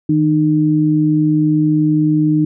sine tone pair together, 156.49 / 305.3 Hz, D#3 / D#4, +10 / -33 cents, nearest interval octave, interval 1157 cents, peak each -15 / -12 dBFS, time 0.09-2.45 s, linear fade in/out 5 ms, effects none

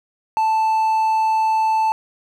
triangle tone, 880 Hz, A5, in tune, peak -13 dBFS, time 0.37-1.92 s, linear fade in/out 0 ms, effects none

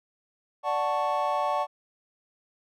triangle chord, D major seventh, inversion none, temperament equal, 587.3 / 740 / 880 / 1108.7 Hz, D5 / F#5 / A5 / C#6, 0 / 0 / 0 / 0 cents, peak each -28 dBFS, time 0.63-1.67 s, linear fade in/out 50 ms, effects none

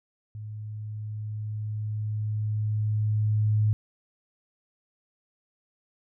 sine tone with level ramp, 106.8 Hz, G#2, 49 cents sharp, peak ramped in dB -35 to -19 dBFS, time 0.35-3.73 s, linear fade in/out 0 ms, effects none

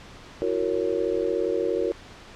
sine chord, F# dominant seventh, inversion third, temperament just, 333 / 370 / 462.5 / 555 Hz, E4 / F#4 / A#4 / C#5, +18 / 0 / -14 / +2 cents, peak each -30 / -27 / -26 / -30 dBFS, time 0.42-1.92 s, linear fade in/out 0 ms, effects pink hiss -45 dBFS RMS until 2.35 s + low-pass 5000 Hz 12 dB/octave

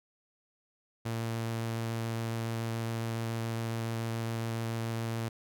sawtooth tone with vibrato, 114.3 Hz, A#2, 34 cents flat, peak -28 dBFS, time 1.05-5.29 s, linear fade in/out 10 ms, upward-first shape sine, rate 7.1 Hz, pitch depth 8 cents each way, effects none

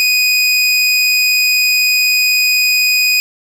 25% pulse tone, 2489 Hz, D#7, in tune, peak -6 dBFS, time 0-3.2 s, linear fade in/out 0 ms, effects none

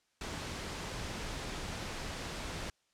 pink noise, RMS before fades -40 dBFS, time 0.21-2.7 s, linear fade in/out 2 ms, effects white hiss -75 dBFS RMS until 2.93 s + low-pass 7000 Hz 12 dB/octave

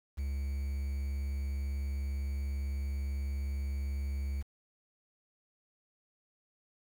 triangle tone with quantisation, 69.3 Hz, C#2, in tune, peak -30 dBFS, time 0.17-4.43 s, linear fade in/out 20 ms, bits 9, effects none

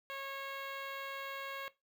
10% pulse tone with notch filter, 547 Hz, C#5, 23 cents flat, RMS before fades -43 dBFS, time 0.1-1.68 s, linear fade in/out 0 ms, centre 9000 Hz, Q 0.55, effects noise-tail reverb RT60 0.2 s tail -17 dB re dry

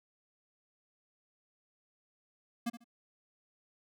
square tone with echo, 235 Hz, A#3, 14 cents sharp, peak -32 dBFS, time 2.66-2.7 s, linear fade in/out 10 ms, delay 72 ms, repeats 2, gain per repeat -13 dB, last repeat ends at 2.844 s, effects none

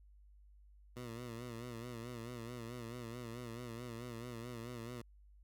15% pulse tone with vibrato, 118.8 Hz, A#2, 33 cents sharp, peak -38 dBFS, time 0.96-5.02 s, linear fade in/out 10 ms, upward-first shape sine, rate 4.6 Hz, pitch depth 80 cents each way, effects added 50 Hz sine -59 dBFS peak until 5.43 s

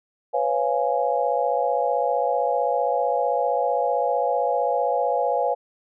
sine chord, C# dominant seventh, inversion third, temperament just, 498.9 / 554.4 / 693 / 831.5 Hz, B4 / C#5 / E#5 / G#5, +17 / 0 / -14 / +2 cents, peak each -25 dBFS, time 0.33-5.55 s, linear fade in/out 20 ms, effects none

